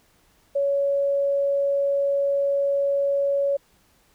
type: tone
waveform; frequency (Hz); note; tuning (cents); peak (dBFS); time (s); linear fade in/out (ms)
sine; 560; C#5; +18; -19; 0.55-3.57; 10
effects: pink hiss -61 dBFS RMS until 4.14 s